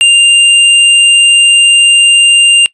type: tone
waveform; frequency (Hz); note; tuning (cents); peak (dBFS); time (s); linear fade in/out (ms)
square; 2794; F7; 0; -3; 0.01-2.66; 0
effects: noise-tail reverb RT60 0.1 s tail -22 dB re dry + resampled to 24000 Hz